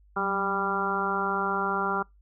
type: harmonic tone with a mistuned harmonic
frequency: 197.2 Hz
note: G3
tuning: 11 cents sharp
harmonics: 1 / 2 / 3 / 4 / 5 / 6 / 7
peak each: -35 / -33 / -40 / -32 / -33 / -32 / -29 dBFS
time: 0.16-2.03 s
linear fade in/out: 10 ms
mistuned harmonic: 1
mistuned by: -63 cents
effects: noise-tail reverb RT60 0.2 s tail -26 dB re dry + added 50 Hz sine -55 dBFS peak until 2.21 s